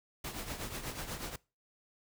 pink noise with tremolo, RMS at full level -38 dBFS, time 0.24-1.36 s, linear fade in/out 5 ms, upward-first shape triangle, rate 8.2 Hz, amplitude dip 70%, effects noise-tail reverb RT60 0.3 s tail -23 dB re dry

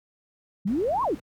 sine exponential two-way sweep, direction up then down, 176.6 to 1125 to 254.3 Hz, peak -22 dBFS, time 0.65-1.15 s, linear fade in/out 10 ms, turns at 1.03 s
brown noise, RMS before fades -38 dBFS, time 0.67-1.2 s, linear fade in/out 5 ms
effects high-pass 80 Hz 12 dB/octave

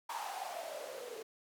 blue noise with band-pass filter sweep, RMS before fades -43 dBFS, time 0.09-1.23 s, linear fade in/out 10 ms, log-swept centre 950 to 430 Hz, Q 8.5, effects none

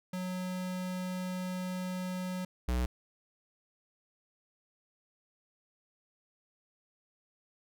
square tone pair in turn, 183.4 / 61.56 Hz, F#3 / B1, -15 / -5 cents, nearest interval octave + perfect fifth, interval 1890 cents, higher first, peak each -35 / -29 dBFS, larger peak second, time 0.13-2.45 / 2.68-2.86 s, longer first, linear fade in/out 5 ms, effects none

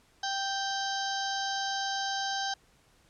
harmonic tone with a mistuned harmonic, 784 Hz, G5, in tune, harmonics 1 / 2 / 4 / 5 / 6 / 7 / 8, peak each -33 / -36 / -39 / -40 / -41 / -41 / -42 dBFS, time 0.23-2.54 s, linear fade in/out 5 ms, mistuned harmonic 7, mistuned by -59 cents, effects pink hiss -64 dBFS RMS until 3.09 s + low-pass 10000 Hz 12 dB/octave

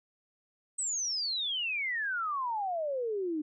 sine exponential sweep, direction down, 8230 to 294.8 Hz, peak -30 dBFS, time 0.78-3.42 s, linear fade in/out 10 ms, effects none

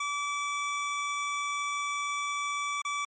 25% pulse tone with dropouts, 1154 Hz, D6, 31 cents flat, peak -26 dBFS, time 0-3.05 s, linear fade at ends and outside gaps 5 ms, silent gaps 2.819-2.849 s, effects MP3 32 kbps

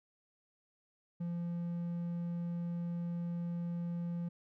triangle tone, 172 Hz, F3, 26 cents flat, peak -33 dBFS, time 1.2-4.29 s, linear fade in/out 10 ms, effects none

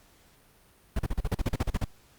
brown noise bursts, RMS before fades -26 dBFS, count 13, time 0.96-1.844 s, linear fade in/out 5 ms, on 32 ms, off 39 ms, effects pink hiss -60 dBFS RMS until 2.18 s + Opus 48 kbps

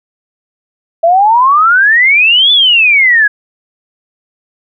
sine exponential two-way sweep, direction up then down, 651 to 3520 to 1640 Hz, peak -4 dBFS, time 1.03-3.28 s, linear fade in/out 10 ms, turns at 2.52 s, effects none

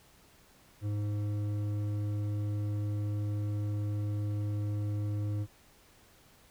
triangle tone with hard clipping, 103.7 Hz, G#2, 2 cents flat, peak -32 dBFS, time 0.81-5.47 s, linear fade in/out 50 ms, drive 12 dB, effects pink hiss -61 dBFS RMS until 6.5 s

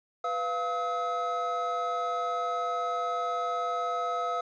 triangle tone cluster, 495.6 / 694 / 1282 Hz, B4 / F5 / E6, +6 / -11 / -49 cents, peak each -34 / -30 / -29 dBFS, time 0.24-4.41 s, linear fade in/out 5 ms, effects resampled to 16000 Hz + 10-bit

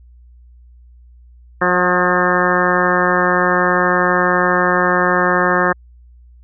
harmonic tone with a mistuned harmonic, 179.4 Hz, F3, 47 cents sharp, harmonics 1 / 2 / 3 / 4 / 5 / 6 / 7 / 8 / 9 / 10, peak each -22 / -20 / -20 / -23 / -25 / -20 / -20 / -26 / -20 / -21 dBFS, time 1.61-5.73 s, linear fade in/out 10 ms, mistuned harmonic 4, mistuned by +23 cents, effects added 60 Hz sine -41 dBFS peak until 6.43 s

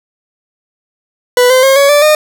40% pulse tone with pitch steps, 493.9 / 515.2 / 537.4 / 560.5 / 584.6 / 609.8 Hz, B4 / C5 / C5 / C#5 / D5 / D#5, 0 / -27 / +46 / +19 / -8 / -35 cents, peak -4 dBFS, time 1.37-2.15 s, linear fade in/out 2 ms, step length 130 ms, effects none

